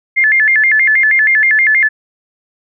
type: tone with vibrato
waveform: sine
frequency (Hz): 1915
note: A#6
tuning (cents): +46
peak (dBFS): -7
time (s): 0.16-1.89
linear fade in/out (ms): 20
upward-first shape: square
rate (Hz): 6.3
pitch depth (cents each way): 170
effects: none